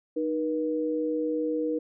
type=tone pair together; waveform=sine; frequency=308.8 / 481.2 Hz; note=D#4 / B4; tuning=-13 / -45 cents; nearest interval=minor sixth; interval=768 cents; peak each=-28 dBFS; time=0.16-1.79 s; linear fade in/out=10 ms; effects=none